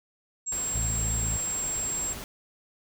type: tone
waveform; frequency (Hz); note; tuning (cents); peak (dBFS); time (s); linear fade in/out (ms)
sine; 7560; A#8; +23; -28; 0.46-2.14; 20
type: noise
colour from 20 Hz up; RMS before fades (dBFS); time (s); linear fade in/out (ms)
pink; -39; 0.52-2.24; 0
type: harmonic tone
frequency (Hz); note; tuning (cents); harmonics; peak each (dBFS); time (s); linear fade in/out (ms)
55; A1; 0; 1 / 2 / 3 / 4; -30 / -33 / -41 / -44; 0.74-1.37; 10
effects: none